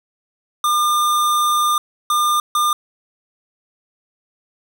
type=tone bursts at uneven times; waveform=square; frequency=1203 Hz; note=D6; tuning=41 cents sharp; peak=-15 dBFS; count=3; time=0.64-1.78 / 2.1-2.4 / 2.55-2.73 s; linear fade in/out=2 ms; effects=none